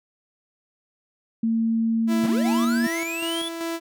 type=tone with pitch glide; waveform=sine; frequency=226.4 to 235.3 Hz; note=A3 to A#3; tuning=+50 to +16 cents; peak=-19 dBFS; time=1.43-2.87 s; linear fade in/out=5 ms; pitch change=+66 cents; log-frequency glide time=2.21-2.62 s
type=tone with tremolo; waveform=sawtooth; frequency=332.4 Hz; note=E4; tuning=15 cents sharp; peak=-22 dBFS; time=2.07-3.8 s; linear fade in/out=50 ms; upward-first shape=square; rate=2.6 Hz; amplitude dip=40%
type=linear sweep; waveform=square; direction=up; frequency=113.7 to 3492 Hz; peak=-29 dBFS; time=2.23-3.49 s; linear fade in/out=10 ms
effects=none